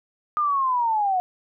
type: linear sweep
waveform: sine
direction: down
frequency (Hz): 1225 to 718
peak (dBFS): -19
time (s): 0.37-1.2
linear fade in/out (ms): 0
effects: none